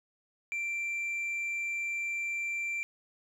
sine tone with tanh clipping, 2354 Hz, D7, 3 cents sharp, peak -32 dBFS, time 0.52-2.83 s, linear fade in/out 0 ms, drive 3 dB, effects none

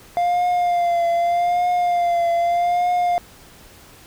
triangle tone with vibrato, 698.5 Hz, F5, in tune, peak -14 dBFS, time 0.17-3.18 s, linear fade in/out 0 ms, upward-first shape triangle, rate 0.82 Hz, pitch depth 43 cents each way, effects pink hiss -46 dBFS RMS until 4.06 s

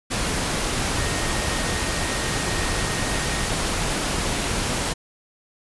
sine tone in noise, 1860 Hz, A#6, 4 cents flat, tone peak -34 dBFS, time 0.95-3.47 s, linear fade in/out 20 ms, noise pink, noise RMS -24 dBFS, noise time 0.1-4.94 s, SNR -13 dB, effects resampled to 24000 Hz

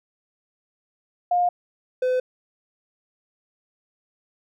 sine / triangle tone pair in turn, 710 / 507.6 Hz, F5 / B4, +28 / +47 cents, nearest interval tritone, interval 581 cents, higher first, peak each -17 dBFS, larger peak neither, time 1.31-1.49 / 2.02-2.2 s, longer neither, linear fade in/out 5 ms, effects none

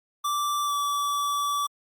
square tone with pitch glide, 1170 to 1152.6 Hz, D6 to D6, -7 to -33 cents, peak -25 dBFS, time 0.24-1.67 s, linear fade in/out 10 ms, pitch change -26 cents, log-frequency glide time 0.65-0.72 s, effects Opus 48 kbps

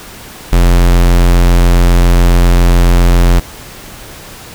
square tone, 43.65 Hz, F1, in tune, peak -5 dBFS, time 0.52-3.4 s, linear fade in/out 10 ms, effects pink hiss -31 dBFS RMS until 4.54 s

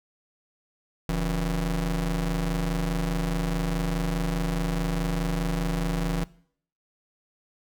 35% pulse ring-modulated tone, 105.6 Hz, G#2, 29 cents sharp, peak -20 dBFS, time 1.09-6.24 s, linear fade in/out 0 ms, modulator 65.2 Hz, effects noise-tail reverb RT60 0.6 s tail -21 dB re dry

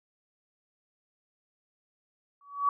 sine tone with exponential growth, 1135 Hz, C#6, 41 cents sharp, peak -19 dBFS, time 2.41-2.69 s, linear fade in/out 2 ms, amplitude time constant 60 ms, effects none

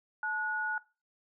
sine tone pair together, 867.1 / 1457 Hz, A5 / F#6, -26 / -27 cents, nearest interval major sixth, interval 899 cents, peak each -37 / -32 dBFS, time 0.23-0.78 s, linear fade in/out 2 ms, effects noise-tail reverb RT60 0.3 s tail -20 dB re dry

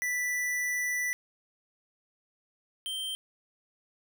square tone pair in turn, 1975.5 / 3136 Hz, B6 / G7, 0 / 0 cents, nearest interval minor sixth, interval 800 cents, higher second, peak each -29 / -33 dBFS, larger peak first, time 0.02-1.13 / 2.86-3.15 s, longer first, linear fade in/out 0 ms, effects none

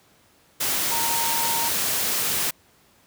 sine tone in noise, 924 Hz, A#5, 16 cents flat, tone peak -27 dBFS, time 0.91-1.69 s, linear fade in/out 10 ms, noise white, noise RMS -24 dBFS, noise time 0.6-2.51 s, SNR -6 dB, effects pink hiss -58 dBFS RMS until 3.06 s + high-pass 80 Hz 12 dB/octave

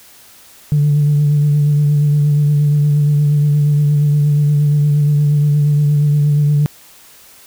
sine tone with vibrato, 146.83 Hz, D3, in tune, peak -8 dBFS, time 0.72-6.66 s, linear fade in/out 0 ms, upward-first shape triangle, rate 8.5 Hz, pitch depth 32 cents each way, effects tanh soft clip ceiling -6 dBFS + white hiss -43 dBFS RMS until 7.46 s

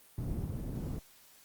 white low-pass noise, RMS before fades -37 dBFS, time 0.18-0.99 s, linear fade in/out 0 ms, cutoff 160 Hz, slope 12 dB/octave, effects white hiss -60 dBFS RMS until 1.44 s + Opus 32 kbps

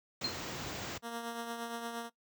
pink band-stop noise, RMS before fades -40 dBFS, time 0.21-0.98 s, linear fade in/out 5 ms, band 7700 to 15000 Hz, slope 96 dB/octave
sine tone with exponential decay, 4186 Hz, C8, in tune, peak -28 dBFS, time 0.24-0.39 s, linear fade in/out 5 ms, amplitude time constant 31 ms
10% pulse tone with tremolo, 233.1 Hz, A#3, in tune, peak -28 dBFS, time 1.02-2.1 s, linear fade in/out 50 ms, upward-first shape triangle, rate 8.6 Hz, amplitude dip 50%
effects noise-tail reverb RT60 0.1 s tail -19 dB re dry + high-pass 100 Hz 12 dB/octave

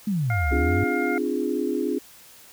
sine exponential two-way sweep, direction down then up, 220 to 66.6 to 101.9 Hz, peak -21 dBFS, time 0.07-0.84 s, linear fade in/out 5 ms, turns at 0.51 s
harmonic tone, 708 Hz, F5, 23 cents sharp, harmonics 1 / 2 / 3, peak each -30 / -30 / -30 dBFS, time 0.3-1.18 s, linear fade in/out 2 ms
sine chord, D half-diminished seventh, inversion third, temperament equal with one note detuned, 261.6 / 298.5 / 349.2 / 415.3 Hz, C4 / D4 / F4 / Ab4, 0 / +28 / 0 / 0 cents, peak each -28 dBFS, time 0.51-1.99 s, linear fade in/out 10 ms
effects white hiss -49 dBFS RMS until 2.52 s

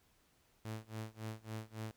sawtooth tone with tremolo, 110 Hz, A2, in tune, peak -36 dBFS, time 0.65-1.91 s, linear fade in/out 0 ms, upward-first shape sine, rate 3.6 Hz, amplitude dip 95%, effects pink hiss -72 dBFS RMS until 1.96 s

